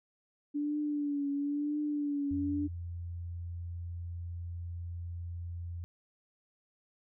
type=tone with vibrato; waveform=sine; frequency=290 Hz; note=D4; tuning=22 cents flat; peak=-30 dBFS; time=0.54-2.68 s; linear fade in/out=20 ms; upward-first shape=triangle; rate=0.99 Hz; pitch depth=54 cents each way
type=tone; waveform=sine; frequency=86.2 Hz; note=F2; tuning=22 cents flat; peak=-37 dBFS; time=2.31-5.84 s; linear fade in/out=0 ms
effects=none